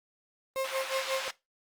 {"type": "tone with tremolo", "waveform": "35% pulse", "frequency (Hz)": 532, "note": "C5", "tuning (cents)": 29, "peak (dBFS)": -26, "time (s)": [0.56, 1.28], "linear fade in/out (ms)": 0, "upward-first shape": "sine", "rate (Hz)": 5.6, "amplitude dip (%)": 95}
{"type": "band-pass noise", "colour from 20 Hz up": "white", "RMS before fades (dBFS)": -37, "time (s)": [0.64, 1.31], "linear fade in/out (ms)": 5, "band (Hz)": [790, 3600], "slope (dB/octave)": 12}
{"effects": ["noise-tail reverb RT60 0.2 s tail -18 dB re dry", "Opus 32 kbps"]}